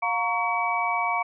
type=tone cluster; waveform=sine; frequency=710 / 926 / 1120 / 2282 Hz; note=F5 / A#5 / C#6 / C#7; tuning=+28 / -12 / +18 / +50 cents; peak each=-28 dBFS; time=0.02-1.23 s; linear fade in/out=10 ms; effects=none